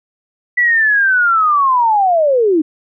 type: linear sweep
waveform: sine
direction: down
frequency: 1975.5 to 293.9 Hz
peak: -9 dBFS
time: 0.57-2.62 s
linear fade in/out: 10 ms
effects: none